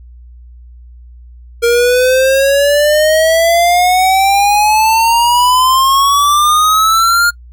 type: exponential sweep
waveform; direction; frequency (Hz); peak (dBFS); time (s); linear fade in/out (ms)
square; up; 466.2 to 1422; -8; 1.62-7.31; 20
effects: noise-tail reverb RT60 0.1 s tail -26 dB re dry + added 60 Hz sine -33 dBFS peak until 7.52 s